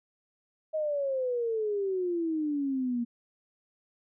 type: exponential sweep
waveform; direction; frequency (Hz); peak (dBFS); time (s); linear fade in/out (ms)
sine; down; 634 to 233.6; -27; 0.73-3.05; 20
effects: none